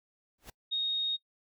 pink noise with exponential growth, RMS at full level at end -41 dBFS, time 0.38-0.5 s, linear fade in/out 5 ms, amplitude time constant 24 ms
sine tone, 3729 Hz, A#7, in tune, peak -28 dBFS, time 0.71-1.17 s, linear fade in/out 20 ms
effects noise-tail reverb RT60 0.1 s tail -24 dB re dry

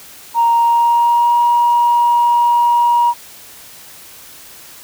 sine tone with pitch glide, 933 to 952.6 Hz, A#5 to A#5, +1 to +37 cents, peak -8 dBFS, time 0.34-3.14 s, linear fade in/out 50 ms, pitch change +36 cents, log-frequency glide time 0.53-1.38 s, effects tanh soft clip ceiling -5 dBFS + white hiss -38 dBFS RMS until 4.83 s

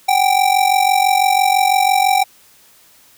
square ring-modulated tone, 778 Hz, G5, 13 cents flat, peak -9 dBFS, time 0.08-2.24 s, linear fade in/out 10 ms, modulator 23 Hz, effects white hiss -49 dBFS RMS until 3.17 s

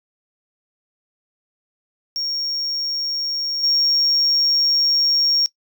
triangle tone with level steps, 5550 Hz, F8, 12 cents flat, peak -20 / -12 dBFS, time 2.16-5.46 s, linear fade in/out 0 ms, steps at 3.63 s, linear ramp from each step 10 ms, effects noise-tail reverb RT60 0.1 s tail -22 dB re dry + tanh soft clip ceiling -11 dBFS

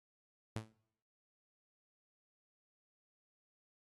sawtooth tone with exponential decay, 110 Hz, A2, in tune, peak -32 dBFS, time 0.56-0.72 s, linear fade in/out 0 ms, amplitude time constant 34 ms, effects noise-tail reverb RT60 0.8 s tail -25 dB re dry + AAC 32 kbps

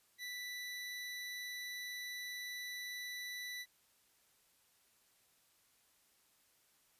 25% pulse tone, 1975.5 Hz, B6, in tune, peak -39 dBFS, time 0.18-3.66 s, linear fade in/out 50 ms, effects white hiss -72 dBFS RMS until 6.99 s + resampled to 32000 Hz

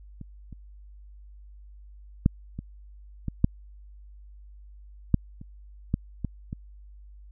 clicks, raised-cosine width 5 ms, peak -26 / -30 / -6 / -21 / -17 / -6 / -6 / -28 / -11 / -16 / -21 dBFS, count 11, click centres 0.213 / 0.527 / 2.261 / 2.59 / 3.283 / 3.444 / 5.143 / 5.414 / 5.941 / 6.247 / 6.529 s, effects added 50 Hz sine -45 dBFS peak until 7.31 s

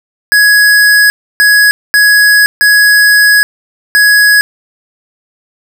square tone bursts at uneven times, 1672 Hz, G#6, 11 cents sharp, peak -4 dBFS, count 5, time 0.32-1.1 / 1.4-1.71 / 1.94-2.46 / 2.61-3.43 / 3.95-4.41 s, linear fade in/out 0 ms, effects none

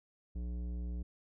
sine tone with tanh clipping, 59.8 Hz, A#1, 45 cents sharp, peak -38 dBFS, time 0.35-1.03 s, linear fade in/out 10 ms, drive 13 dB, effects none

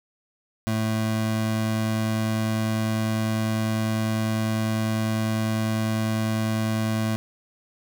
square tone pair together, 110 / 220 Hz, A2 / A3, 0 / 0 cents, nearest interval octave, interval 1200 cents, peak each -26 dBFS, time 0.67-7.16 s, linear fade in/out 0 ms, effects none

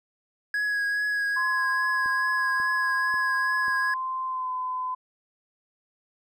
triangle tone with vibrato, 1665 Hz, G#6, 4 cents sharp, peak -22 dBFS, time 0.54-3.94 s, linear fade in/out 2 ms, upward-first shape triangle, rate 2.4 Hz, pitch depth 21 cents each way
sine tone with pitch glide, 1039 to 1016.4 Hz, C6 to B5, -12 to +49 cents, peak -27 dBFS, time 1.36-4.95 s, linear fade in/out 10 ms, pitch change -39 cents, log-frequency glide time 4.26-4.51 s
click train, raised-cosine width 2 ms, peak -32 dBFS, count 4, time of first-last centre 2.06-3.682 s, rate 1.85 Hz
effects none

